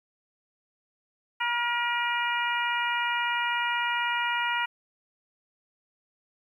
harmonic tone with a mistuned harmonic, 478.1 Hz, A#4, 44 cents sharp, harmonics 2 / 3 / 4 / 5 / 6, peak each -29 / -31 / -32 / -33 / -34 dBFS, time 1.4-4.66 s, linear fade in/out 10 ms, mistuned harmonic 3, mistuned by -20 cents, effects 10-bit

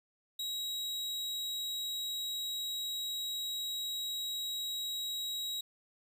40% pulse tone, 3836 Hz, A#7, 49 cents sharp, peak -34 dBFS, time 0.39-5.61 s, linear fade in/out 5 ms, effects 11-bit

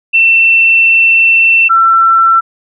sine tone pair in turn, 2688 / 1344 Hz, E7 / E6, +33 / +33 cents, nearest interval octave, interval 1200 cents, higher first, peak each -4 dBFS, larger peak neither, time 0.13-1.69 / 1.69-2.41 s, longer first, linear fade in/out 20 ms, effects none

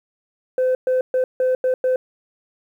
sine tone bursts at uneven times, 512 Hz, C5, 38 cents flat, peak -13 dBFS, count 6, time 0.58-0.75 / 0.87-1.01 / 1.14-1.24 / 1.4-1.55 / 1.64-1.74 / 1.84-1.96 s, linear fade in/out 2 ms, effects tanh soft clip ceiling -14 dBFS + 9-bit

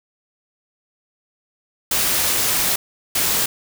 white noise bursts at uneven times, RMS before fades -19 dBFS, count 2, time 1.91-2.76 / 3.15-3.46 s, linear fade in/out 5 ms, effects none

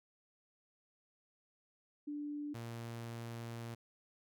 sine / sawtooth tone pair in turn, 293.5 / 116.48 Hz, D4 / A#2, -1 / -1 cents, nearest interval octave + major third, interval 1600 cents, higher first, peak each -39 / -39 dBFS, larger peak neither, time 2.07-2.54 / 2.54-3.75 s, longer second, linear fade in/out 10 ms, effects none

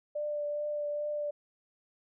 sine tone with vibrato, 591 Hz, D5, 11 cents sharp, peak -31 dBFS, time 0.15-1.31 s, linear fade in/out 10 ms, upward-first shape triangle, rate 2.4 Hz, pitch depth 16 cents each way, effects none

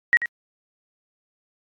sine tone with echo, 1898 Hz, A#6, 31 cents sharp, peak -12 dBFS, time 0.13-0.17 s, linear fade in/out 0 ms, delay 88 ms, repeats 1, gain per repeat -11 dB, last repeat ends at 0.258 s, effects AAC 64 kbps

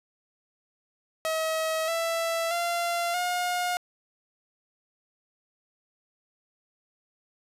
sawtooth tone with pitch steps, 639 / 663.4 / 688.8 / 715.2 Hz, D#5 / E5 / F5 / F5, +46 / +11 / -24 / +41 cents, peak -22 dBFS, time 1.25-3.77 s, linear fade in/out 0 ms, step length 630 ms, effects resampled to 32000 Hz + 10-bit

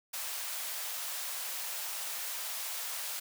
white high-pass noise, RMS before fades -38 dBFS, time 0.13-3.2 s, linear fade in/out 10 ms, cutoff 580 Hz, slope 24 dB/octave, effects none

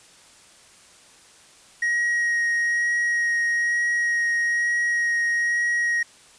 triangle tone with vibrato, 1888 Hz, A#6, 22 cents sharp, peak -18 dBFS, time 1.82-6.03 s, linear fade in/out 5 ms, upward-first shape sine, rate 1.1 Hz, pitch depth 10 cents each way, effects white hiss -51 dBFS RMS until 6.38 s + resampled to 22050 Hz

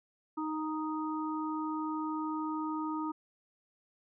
harmonic tone, 311.1 Hz, D#4, in tune, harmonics 1 / 3 / 4, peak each -34 / -39 / -40 dBFS, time 0.37-3.12 s, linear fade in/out 10 ms, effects none

